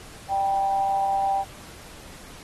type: tone with amplitude modulation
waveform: sine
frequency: 784 Hz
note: G5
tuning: in tune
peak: -18 dBFS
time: 0.28-1.45 s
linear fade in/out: 50 ms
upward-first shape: sine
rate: 188 Hz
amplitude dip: 50%
effects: pink hiss -45 dBFS RMS until 2.43 s + AAC 32 kbps